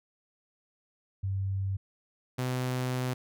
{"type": "tone pair in turn", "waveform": ["sine", "sawtooth"], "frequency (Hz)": [96.9, 127.07], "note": ["G2", "B2"], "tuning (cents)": [-20, 50], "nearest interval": "perfect fourth", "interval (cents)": 470, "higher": "second", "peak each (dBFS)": [-28, -25], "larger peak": "second", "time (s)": [[1.23, 1.77], [2.38, 3.14]], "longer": "second", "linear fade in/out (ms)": 10, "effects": []}